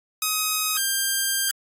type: tone pair in turn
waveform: 5% pulse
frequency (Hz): 1262 / 1590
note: D#6 / G6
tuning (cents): +24 / +24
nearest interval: major third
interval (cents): 400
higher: second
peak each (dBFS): -10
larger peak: neither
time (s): 0.22-0.77 / 0.77-1.51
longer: second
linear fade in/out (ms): 2
effects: AAC 48 kbps